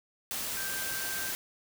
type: tone in noise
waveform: sine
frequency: 1568 Hz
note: G6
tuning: in tune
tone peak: -38 dBFS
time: 0.57-1.31 s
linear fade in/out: 0 ms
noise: white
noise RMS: -35 dBFS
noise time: 0.31-1.35 s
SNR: -6 dB
effects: none